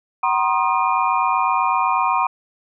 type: tone cluster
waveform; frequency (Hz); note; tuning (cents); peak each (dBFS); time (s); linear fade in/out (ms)
sine; 758 / 953 / 1061 / 1233 / 2421; F#5 / A#5 / C6 / D#6 / D#7; +42 / +38 / +24 / -16 / -48; -23 / -20 / -20 / -24 / -29; 0.23-2.27; 5
effects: none